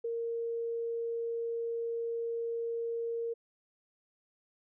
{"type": "tone with ADSR envelope", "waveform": "sine", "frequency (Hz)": 463.6, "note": "A#4", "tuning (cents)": -10, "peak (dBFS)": -30, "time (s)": [0.04, 3.34], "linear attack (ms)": 9, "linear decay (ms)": 8, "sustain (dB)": -2, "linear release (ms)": 14, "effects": []}